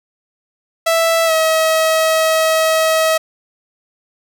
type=tone with pitch glide; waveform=sawtooth; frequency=659.3 to 639.8 Hz; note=E5 to D#5; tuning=0 to +48 cents; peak=-8 dBFS; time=0.86-3.18 s; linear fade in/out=10 ms; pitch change=-52 cents; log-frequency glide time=1.26-1.32 s; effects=none